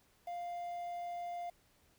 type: tone with quantisation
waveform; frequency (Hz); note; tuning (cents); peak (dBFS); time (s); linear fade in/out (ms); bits
triangle; 698.5; F5; 0; -37; 0.27-1.5; 5; 10
effects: pink hiss -70 dBFS RMS until 1.98 s